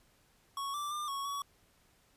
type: tone with pitch steps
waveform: square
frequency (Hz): 1109 / 1170 / 1198 / 1107 / 1127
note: C#6 / D6 / D6 / C#6 / C#6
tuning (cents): 0 / -7 / +34 / -3 / +28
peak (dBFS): -36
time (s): 0.57-1.42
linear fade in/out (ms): 2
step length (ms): 170
effects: pink hiss -68 dBFS RMS until 2.16 s + resampled to 32000 Hz